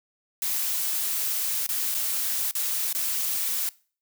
blue noise with dropouts, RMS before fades -27 dBFS, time 0.42-3.69 s, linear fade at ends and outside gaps 1 ms, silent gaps 1.665-1.69 / 1.944-1.948 / 2.511-2.552 / 2.928-2.949 s, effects noise-tail reverb RT60 0.4 s tail -22 dB re dry

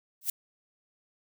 violet noise with exponential growth, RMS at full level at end -23 dBFS, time 0.21-0.3 s, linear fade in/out 5 ms, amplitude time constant 19 ms, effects none

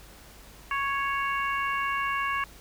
harmonic tone, 554.4 Hz, C#5, in tune, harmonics 2 / 3 / 4 / 5, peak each -28 / -32 / -34 / -36 dBFS, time 0.71-2.44 s, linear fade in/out 2 ms, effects added 50 Hz sine -51 dBFS peak until 2.6 s + pink hiss -51 dBFS RMS until 2.6 s

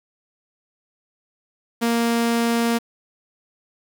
sawtooth tone, 233.1 Hz, A#3, in tune, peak -14 dBFS, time 1.81-2.79 s, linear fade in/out 20 ms, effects 7-bit

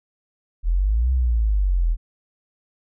sine exponential two-way sweep, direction up then down, 39.36 to 65.41 to 39.36 Hz, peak -16 dBFS, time 0.63-1.97 s, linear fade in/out 50 ms, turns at 1.12 s, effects none

